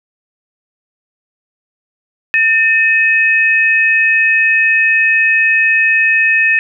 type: tone pair together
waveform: sine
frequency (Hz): 1800 / 2546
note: A6 / D#7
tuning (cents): +39 / +39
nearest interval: tritone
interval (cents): 600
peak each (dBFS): -11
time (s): 2.34-6.59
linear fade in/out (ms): 0
effects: none